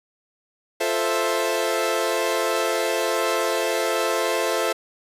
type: chord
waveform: sawtooth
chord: F major seventh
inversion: none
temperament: equal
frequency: 349.2 / 440 / 523.3 / 659.3 Hz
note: F4 / A4 / C5 / E5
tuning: 0 / 0 / 0 / 0 cents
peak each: -25 / -22 / -22 / -22 dBFS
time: 0.8-4.73 s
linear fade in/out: 10 ms
effects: resampled to 32000 Hz